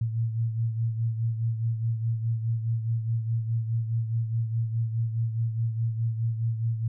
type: beating tone pair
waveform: sine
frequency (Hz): 113.4 / 118.2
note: A#2 / A#2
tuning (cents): -47 / +24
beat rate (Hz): 4.8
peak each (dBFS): -25 / -33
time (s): 0.01-6.88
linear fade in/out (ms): 5
effects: none